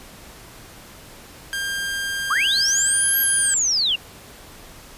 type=tone; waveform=sawtooth; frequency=1598 Hz; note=G6; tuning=33 cents sharp; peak=-20 dBFS; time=1.53-3.54 s; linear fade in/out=0 ms
type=linear two-way sweep; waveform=sine; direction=up then down; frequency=1012 to 11840 to 2661 Hz; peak=-17 dBFS; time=2.3-3.96 s; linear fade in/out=10 ms; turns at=3.19 s
effects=pink hiss -43 dBFS RMS until 4.97 s + resampled to 32000 Hz